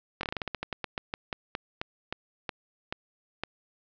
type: slowing click train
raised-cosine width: 0.3 ms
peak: -15 dBFS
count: 21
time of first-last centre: 0.21-3.436 s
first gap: 22 ms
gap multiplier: 1.18
effects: low-pass 5000 Hz 12 dB/octave